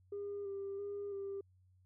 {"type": "tone with vibrato", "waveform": "sine", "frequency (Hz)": 400, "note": "G4", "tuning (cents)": 35, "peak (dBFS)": -38, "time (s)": [0.12, 1.41], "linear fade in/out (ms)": 5, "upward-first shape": "square", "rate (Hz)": 1.5, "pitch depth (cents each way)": 21, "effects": ["tanh soft clip ceiling -36 dBFS", "added 92 Hz sine -65 dBFS peak until 1.85 s"]}